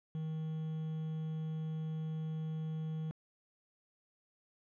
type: tone with quantisation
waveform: triangle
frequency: 158 Hz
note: D#3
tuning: 27 cents sharp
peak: -34 dBFS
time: 0.15-3.11 s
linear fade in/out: 0 ms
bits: 9
effects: low-pass 2000 Hz 12 dB/octave